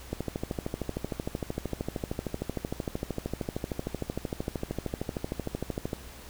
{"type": "click train", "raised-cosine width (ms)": 2, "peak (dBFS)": -17, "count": 77, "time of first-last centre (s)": [0.13, 5.932], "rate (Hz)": 13.1, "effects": ["added 63 Hz sine -49 dBFS peak until 6.29 s", "pink hiss -48 dBFS RMS until 6.29 s"]}